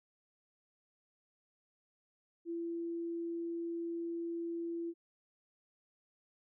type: tone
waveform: sine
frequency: 337.3 Hz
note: E4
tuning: 40 cents sharp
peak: -36 dBFS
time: 2.45-4.94 s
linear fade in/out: 50 ms
effects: none